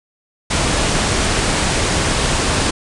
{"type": "low-pass noise", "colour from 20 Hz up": "pink", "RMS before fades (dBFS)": -17, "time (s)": [0.5, 2.71], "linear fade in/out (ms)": 10, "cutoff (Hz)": 9800, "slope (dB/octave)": 96, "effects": []}